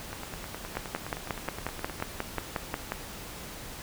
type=two click trains; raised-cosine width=0.5 ms; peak=-14 / -22 dBFS; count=13 / 19; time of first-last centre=0.77-2.921 / 0.13-2.001 s; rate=5.58 / 9.62 Hz; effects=pink hiss -42 dBFS RMS until 3.82 s